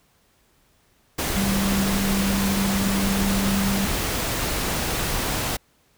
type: tone in noise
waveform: sine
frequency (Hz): 196.3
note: G3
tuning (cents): +3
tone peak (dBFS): -21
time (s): 1.36-3.86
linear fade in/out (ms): 10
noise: pink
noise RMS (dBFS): -25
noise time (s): 1.18-5.57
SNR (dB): +1
effects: pink hiss -62 dBFS RMS until 5.97 s